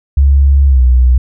sine tone with pitch glide, 69.3 to 62.46 Hz, C#2 to B1, 0 to +20 cents, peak -4 dBFS, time 0.17-1.18 s, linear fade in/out 5 ms, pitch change -180 cents, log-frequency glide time 0.67-0.82 s, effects none

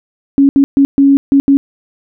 sine tone bursts at uneven times, 277.2 Hz, C#4, in tune, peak -4 dBFS, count 6, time 0.38-0.49 / 0.56-0.64 / 0.77-0.85 / 0.98-1.17 / 1.32-1.4 / 1.48-1.57 s, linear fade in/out 0 ms, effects none

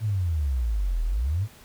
sine exponential two-way sweep, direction down then up, 114.2 to 38.81 to 114.2 Hz, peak -22 dBFS, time 0-1.48 s, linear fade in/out 50 ms, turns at 1.04 s, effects pink hiss -51 dBFS RMS until 1.64 s

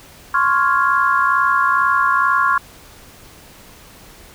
sine chord, Db major seventh, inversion third, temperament equal, 1046.5 / 1108.7 / 1396.9 / 1661.2 Hz, C6 / Db6 / F6 / Ab6, 0 / 0 / 0 / 0 cents, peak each -19 / -17 / -17 / -22 dBFS, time 0.34-2.58 s, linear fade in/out 5 ms, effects pink hiss -43 dBFS RMS until 4.34 s

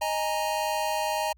square chord, D# suspended fourth, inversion none, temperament equal, 622.3 / 830.6 / 932.3 Hz, D#5 / G#5 / A#5, 0 / 0 / 0 cents, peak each -31 dBFS, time 0.01-1.33 s, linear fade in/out 10 ms, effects added 60 Hz sine -55 dBFS peak until 1.37 s

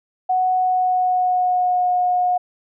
sine tone with pitch glide, 740 to 722.7 Hz, F#5 to F#5, 0 to -41 cents, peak -15 dBFS, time 0.29-2.38 s, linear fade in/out 10 ms, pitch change -41 cents, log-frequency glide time 0.53-1.92 s, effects none

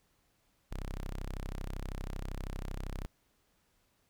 sawtooth tone, 32.7 Hz, C1, in tune, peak -33 dBFS, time 0.71-3.06 s, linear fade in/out 0 ms, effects pink hiss -73 dBFS RMS until 4.09 s

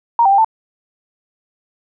sine tone with pitch steps, 935 / 783 / 795 / 888 Hz, A#5 / G5 / G5 / A5, +5 / -2 / +24 / +16 cents, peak -8 dBFS, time 0.19-0.446 s, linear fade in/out 2 ms, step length 64 ms, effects none

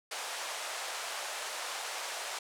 pink band-pass noise, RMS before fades -39 dBFS, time 0.11-2.39 s, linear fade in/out 5 ms, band 600 to 10000 Hz, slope 24 dB/octave, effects none

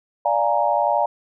sine chord, Bb dominant seventh, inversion first, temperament equal, 587.3 / 698.5 / 830.6 / 932.3 Hz, D5 / F5 / Ab5 / Bb5, 0 / 0 / 0 / 0 cents, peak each -22 dBFS, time 0.25-1.06 s, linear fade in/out 5 ms, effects none

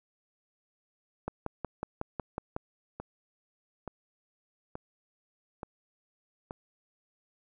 two click trains, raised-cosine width 1 ms, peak -19 / -24 dBFS, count 8 / 5, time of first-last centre 1.28-2.564 / 3-6.509 s, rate 5.45 / 1.14 Hz, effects none

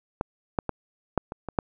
clicks, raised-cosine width 1 ms, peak -12 / -9 / -13 / -7 / -20 / -19 / -8 dBFS, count 7, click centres 0.211 / 0.588 / 0.693 / 1.177 / 1.321 / 1.487 / 1.588 s, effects none

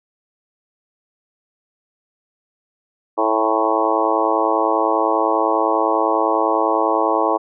harmonic tone with a mistuned harmonic, 110 Hz, A2, in tune, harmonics 3 / 4 / 5 / 6 / 7 / 8 / 9 / 10, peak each -23 / -23 / -23 / -23 / -23 / -23 / -23 / -23 dBFS, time 3.17-7.38 s, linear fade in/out 20 ms, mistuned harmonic 7, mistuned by +33 cents, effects none

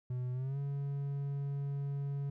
triangle tone with pitch glide, 125.2 to 140.53 Hz, B2 to C#3, +24 to +24 cents, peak -32 dBFS, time 0.1-2.3 s, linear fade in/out 5 ms, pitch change +200 cents, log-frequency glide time 0.33-0.58 s, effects none

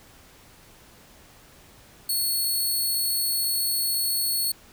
10% pulse tone, 4382 Hz, C#8, 21 cents flat, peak -16 dBFS, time 2.09-4.52 s, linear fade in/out 5 ms, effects pink hiss -52 dBFS RMS until 4.72 s

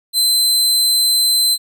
sawtooth tone, 4070 Hz, C8, 49 cents flat, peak -9 dBFS, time 0.13-1.58 s, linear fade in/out 50 ms, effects none

